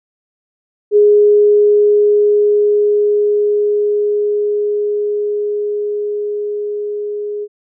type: tone with level ramp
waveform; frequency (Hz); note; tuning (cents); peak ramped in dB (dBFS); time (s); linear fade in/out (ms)
sine; 415.3; G#4; 0; -5 to -19; 0.91-7.48; 50
effects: none